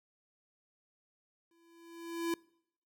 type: tone with exponential growth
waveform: square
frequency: 335.8 Hz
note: E4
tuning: 32 cents sharp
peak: -30 dBFS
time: 1.51-2.34 s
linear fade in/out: 2 ms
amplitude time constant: 180 ms
effects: noise-tail reverb RT60 0.7 s tail -25 dB re dry